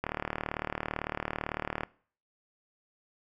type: click train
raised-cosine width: 0.5 ms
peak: -16 dBFS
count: 69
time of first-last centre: 0.04-1.834 s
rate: 37.9 Hz
effects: noise-tail reverb RT60 0.5 s tail -22 dB re dry